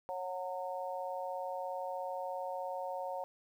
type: harmonic tone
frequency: 183.1 Hz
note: F#3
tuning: 18 cents flat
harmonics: 3 / 4 / 5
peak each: -40 / -41 / -42 dBFS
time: 0.09-3.24 s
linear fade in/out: 0 ms
effects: 11-bit